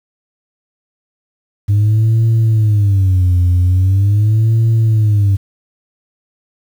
sine tone with vibrato, 100.4 Hz, G2, 42 cents sharp, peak -6 dBFS, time 1.68-5.37 s, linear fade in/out 20 ms, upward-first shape sine, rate 0.42 Hz, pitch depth 210 cents each way, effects tanh soft clip ceiling -7 dBFS + 7-bit

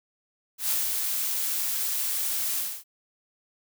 blue noise with ADSR envelope, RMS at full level -25 dBFS, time 0.58-2.84 s, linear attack 110 ms, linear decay 180 ms, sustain -3 dB, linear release 260 ms, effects none

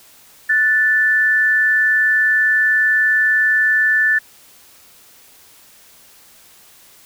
sine tone pair together, 1480 / 1760 Hz, F#6 / A6, 0 / 0 cents, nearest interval minor third, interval 300 cents, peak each -22 / -12 dBFS, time 0.49-4.19 s, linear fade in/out 10 ms, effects white hiss -47 dBFS RMS until 7.05 s

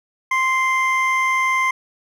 triangle tone pair together, 1046.5 / 2089 Hz, C6 / C7, 0 / -3 cents, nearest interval octave, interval 1197 cents, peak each -17 dBFS, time 0.31-1.71 s, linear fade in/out 5 ms, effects none

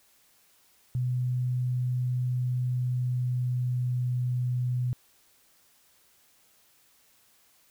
sine tone with pitch glide, 125.2 to 124.41 Hz, B2 to B2, +24 to +13 cents, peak -25 dBFS, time 0.95-4.93 s, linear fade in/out 0 ms, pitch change -11 cents, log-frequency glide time 2.42-4.06 s, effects white hiss -63 dBFS RMS until 7.7 s

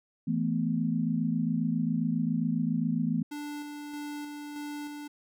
sine chord, E suspended fourth, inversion none, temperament just, 164.81 / 219.8 / 247.2 Hz, E3 / A3 / B3, 0 / -2 / +2 cents, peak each -30 dBFS, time 0.27-3.23 s, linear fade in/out 10 ms
square tone with tremolo, 293.7 Hz, D4, in tune, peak -36 dBFS, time 3.31-5.08 s, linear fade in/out 10 ms, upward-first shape square, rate 1.6 Hz, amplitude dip 30%
effects none

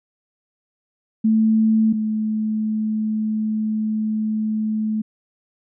sine tone pair in turn, 220 / 216.5 Hz, A3 / A3, 0 / -28 cents, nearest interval unison, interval 28 cents, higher first, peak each -13 / -19 dBFS, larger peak first, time 1.24-1.93 / 1.93-5.02 s, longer second, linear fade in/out 10 ms, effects none

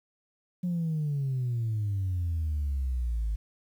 sine exponential sweep, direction down, 181.1 to 51.91 Hz, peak -25 dBFS, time 0.63-3.36 s, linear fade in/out 10 ms, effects tanh soft clip ceiling -24 dBFS + 10-bit

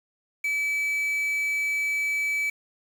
triangle tone with quantisation, 2300 Hz, D7, 37 cents flat, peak -22 dBFS, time 0.44-2.5 s, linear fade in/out 5 ms, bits 7, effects none

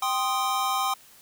square chord, C minor, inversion second, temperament equal, 784 / 1046.5 / 1244.5 Hz, G5 / C6 / Eb6, 0 / 0 / 0 cents, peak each -29 dBFS, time 0.02-0.94 s, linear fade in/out 5 ms, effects white hiss -53 dBFS RMS until 1.21 s

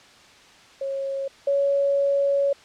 sine tone pair in turn, 546 / 559.7 Hz, C#5 / C#5, -26 / +17 cents, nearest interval unison, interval 43 cents, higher second, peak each -25 / -18 dBFS, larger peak second, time 0.81-1.28 / 1.47-2.53 s, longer second, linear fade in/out 5 ms, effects white hiss -50 dBFS RMS until 2.64 s + low-pass 5000 Hz 12 dB/octave

